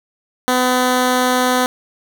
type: tone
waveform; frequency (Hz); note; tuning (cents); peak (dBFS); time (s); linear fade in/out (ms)
10% pulse; 252; B3; +35; -5; 0.48-1.66; 0
effects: none